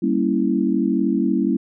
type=chord; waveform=sine; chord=G diminished seventh; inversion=none; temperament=equal; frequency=196 / 233.1 / 277.2 / 329.6 Hz; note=G3 / Bb3 / Db4 / Fb4; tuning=0 / 0 / 0 / 0 cents; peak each=-22 dBFS; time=0.02-1.57 s; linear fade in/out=10 ms; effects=none